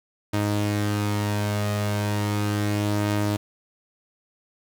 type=tone pair together; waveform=sawtooth; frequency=103.82 / 311.1 Hz; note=G#2 / D#4; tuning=0 / 0 cents; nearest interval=octave + perfect fifth; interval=1900 cents; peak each=-19 / -26 dBFS; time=0.33-3.37 s; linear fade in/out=10 ms; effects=none